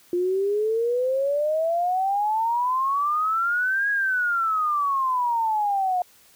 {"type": "exponential two-way sweep", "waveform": "sine", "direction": "up then down", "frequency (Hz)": [348.5, 1661.2, 713], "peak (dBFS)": -20, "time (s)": [0.13, 6.02], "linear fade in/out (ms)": 2, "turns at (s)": 3.9, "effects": ["white hiss -55 dBFS RMS until 6.35 s"]}